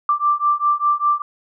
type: beating tone pair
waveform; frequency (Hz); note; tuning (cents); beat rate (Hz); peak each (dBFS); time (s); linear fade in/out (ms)
sine; 1174.7 / 1179.7; D6 / D6; 0 / +7; 5; -18 / -18; 0.09-1.22; 2
effects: none